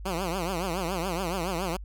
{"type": "tone with vibrato", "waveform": "10% pulse", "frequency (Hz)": 179, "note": "F3", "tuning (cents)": 43, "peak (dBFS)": -20, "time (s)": [0.05, 1.77], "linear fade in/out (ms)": 10, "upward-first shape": "triangle", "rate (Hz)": 7.1, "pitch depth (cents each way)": 200, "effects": ["added 50 Hz sine -37 dBFS peak until 1.84 s"]}